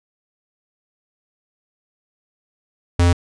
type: tone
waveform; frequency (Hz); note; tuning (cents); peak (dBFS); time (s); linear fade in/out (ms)
square; 87.1; F2; -4; -12; 2.99-3.13; 5
effects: resampled to 22050 Hz